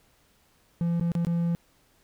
triangle tone with dropouts, 170.1 Hz, F3, 45 cents flat, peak -21 dBFS, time 0.81-1.55 s, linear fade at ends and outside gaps 0 ms, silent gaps 0.998-1.01 / 1.118-1.152 / 1.249-1.269 s, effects pink hiss -64 dBFS RMS until 2.03 s

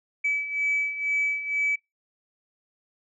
sine beating tone pair, 2293 / 2295.1 Hz, D7 / D7, -42 / -40 cents, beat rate 2.1 Hz, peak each -29 / -24 dBFS, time 0.24-1.76 s, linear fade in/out 10 ms, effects noise-tail reverb RT60 0.2 s tail -25 dB re dry + tanh soft clip ceiling -17 dBFS

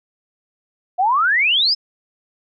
sine exponential sweep, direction up, 695 to 5300 Hz, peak -13 dBFS, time 0.98-1.75 s, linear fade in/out 20 ms, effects none

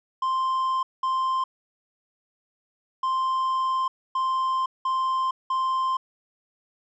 triangle tone bursts at uneven times, 1046.5 Hz, C6, in tune, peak -20 dBFS, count 6, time 0.22-0.83 / 1.03-1.44 / 3.03-3.88 / 4.15-4.66 / 4.85-5.31 / 5.5-5.97 s, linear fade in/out 5 ms, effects resampled to 16000 Hz

